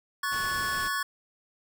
square chord, F# minor, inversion second, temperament equal with one note detuned, 1108.7 / 1480 / 1730.8 Hz, C#6 / F#6 / A6, 0 / 0 / -29 cents, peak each -32 / -35 / -32 dBFS, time 0.23-1.03 s, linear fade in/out 5 ms
pink low-pass noise, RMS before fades -41 dBFS, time 0.31-0.89 s, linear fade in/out 20 ms, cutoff 10000 Hz, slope 24 dB/octave
effects none

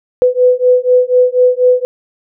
sine beating tone pair, 498.1 / 502.2 Hz, B4 / B4, +15 / +29 cents, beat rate 4.1 Hz, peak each -10 dBFS, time 0.22-1.85 s, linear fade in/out 0 ms, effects none

